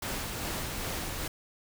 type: noise with tremolo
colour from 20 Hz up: pink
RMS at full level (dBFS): -34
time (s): 0.02-1.28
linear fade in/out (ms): 5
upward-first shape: sine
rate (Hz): 2.5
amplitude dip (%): 25
effects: none